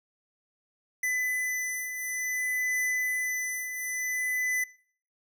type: beating tone pair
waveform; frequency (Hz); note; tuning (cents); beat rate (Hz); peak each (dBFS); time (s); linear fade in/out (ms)
square; 2004 / 2004.56; B6 / B6; +25 / +25; 0.56; -37 / -30; 1.03-4.64; 5
effects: noise-tail reverb RT60 0.5 s tail -20 dB re dry